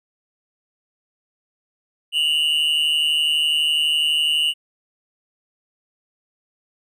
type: tone pair together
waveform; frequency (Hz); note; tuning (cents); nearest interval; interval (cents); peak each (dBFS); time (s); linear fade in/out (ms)
triangle; 2812 / 2964; F7 / F#7; +11 / +2; minor second; 91; -18; 2.12-4.54; 50
effects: none